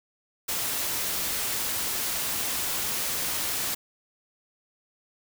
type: noise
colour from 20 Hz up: white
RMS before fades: -29 dBFS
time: 0.48-3.75 s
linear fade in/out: 10 ms
effects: none